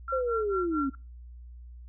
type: tone with tremolo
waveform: sine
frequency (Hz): 1366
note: F6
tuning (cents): -39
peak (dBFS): -28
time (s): 0.08-0.95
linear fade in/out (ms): 2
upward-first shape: sine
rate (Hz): 4.5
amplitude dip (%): 100
type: linear sweep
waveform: sine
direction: down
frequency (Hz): 534 to 260.8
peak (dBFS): -26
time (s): 0.12-0.9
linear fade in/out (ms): 10
effects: noise-tail reverb RT60 0.3 s tail -25 dB re dry + added 60 Hz sine -43 dBFS peak until 1.88 s